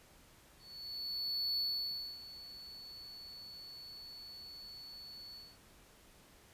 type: tone with ADSR envelope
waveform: triangle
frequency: 4435 Hz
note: C#8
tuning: in tune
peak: -31 dBFS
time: 0.58-5.58 s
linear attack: 1000 ms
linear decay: 600 ms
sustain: -16 dB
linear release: 220 ms
effects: pink hiss -62 dBFS RMS until 6.53 s + resampled to 32000 Hz